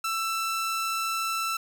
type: tone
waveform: sawtooth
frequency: 1331 Hz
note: E6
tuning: 16 cents sharp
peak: -23 dBFS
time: 0.04-1.57 s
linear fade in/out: 5 ms
effects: 10-bit